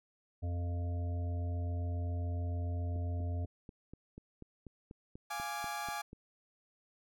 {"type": "harmonic tone", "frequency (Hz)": 87.2, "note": "F2", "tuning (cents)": -2, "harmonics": [1, 3, 5, 7, 8], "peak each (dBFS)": [-33, -47, -53, -51, -52], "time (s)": [0.42, 3.46], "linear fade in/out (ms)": 20}
{"type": "click train", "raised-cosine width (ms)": 3, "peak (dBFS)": -35, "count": 14, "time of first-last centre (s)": [2.96, 6.131], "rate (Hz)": 4.1}
{"type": "chord", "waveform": "30% pulse", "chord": "D diminished", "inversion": "first", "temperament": "equal", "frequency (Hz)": [698.5, 830.6, 1174.7], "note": ["F5", "Ab5", "D6"], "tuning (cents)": [0, 0, 0], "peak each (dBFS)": [-42, -37, -40], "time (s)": [5.3, 6.02], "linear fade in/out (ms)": 10}
{"effects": []}